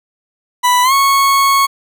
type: tone with pitch glide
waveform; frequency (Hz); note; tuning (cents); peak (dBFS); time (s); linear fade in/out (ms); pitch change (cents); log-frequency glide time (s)
40% pulse; 987.8 to 1102.4; B5 to C#6; 0 to -10; -8; 0.63-1.67; 20; +190; 0.83-0.93
effects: none